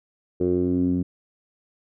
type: tone with low-pass filter sweep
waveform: 10% pulse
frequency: 89.9 Hz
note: F#2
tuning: 49 cents flat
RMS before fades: -22 dBFS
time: 0.4-1.03 s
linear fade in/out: 10 ms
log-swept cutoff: 400 to 230 Hz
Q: 4.4
effects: none